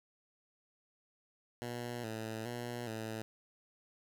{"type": "tone with vibrato", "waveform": "10% pulse", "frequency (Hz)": 115.7, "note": "A#2", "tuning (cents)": -13, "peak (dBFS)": -31, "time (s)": [1.62, 3.22], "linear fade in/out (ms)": 0, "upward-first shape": "square", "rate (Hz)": 1.2, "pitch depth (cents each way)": 70, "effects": []}